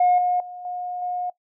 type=tone with level steps; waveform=sine; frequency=719 Hz; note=F#5; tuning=50 cents flat; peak=-13 / -18 / -34 / -27 / -24 dBFS; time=0-1.3 s; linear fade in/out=5 ms; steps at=0.18 / 0.4 / 0.65 / 1.02 s; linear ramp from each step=2 ms; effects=noise-tail reverb RT60 0.1 s tail -19 dB re dry + tanh soft clip ceiling -11 dBFS